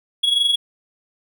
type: tone with amplitude modulation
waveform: triangle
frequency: 3341 Hz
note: G#7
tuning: 10 cents sharp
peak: -11 dBFS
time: 0.23-0.56 s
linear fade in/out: 10 ms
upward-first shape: sine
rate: 22.9 Hz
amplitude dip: 60%
effects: none